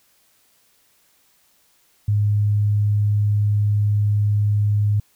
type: tone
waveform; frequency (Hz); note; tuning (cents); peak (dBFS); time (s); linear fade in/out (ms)
sine; 103.83; G#2; 0; -15; 2.08-5; 5
effects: white hiss -60 dBFS RMS until 5.15 s